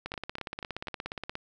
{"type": "two click trains", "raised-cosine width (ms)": 0.3, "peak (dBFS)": [-21, -19], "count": [4, 23], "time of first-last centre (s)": [[0.14, 0.872], [0.06, 1.354]], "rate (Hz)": [4.1, 17], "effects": []}